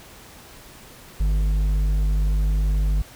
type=tone with hard clipping; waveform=sine; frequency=50.5 Hz; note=G#1; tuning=48 cents flat; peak=-19 dBFS; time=1.2-3.02 s; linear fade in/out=5 ms; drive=6 dB; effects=pink hiss -45 dBFS RMS until 3.15 s